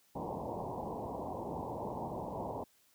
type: low-pass noise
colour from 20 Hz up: white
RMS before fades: -40 dBFS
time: 0.15-2.64 s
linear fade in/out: 5 ms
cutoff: 1000 Hz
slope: 96 dB/octave
effects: white hiss -69 dBFS RMS until 2.94 s + high-pass 60 Hz 12 dB/octave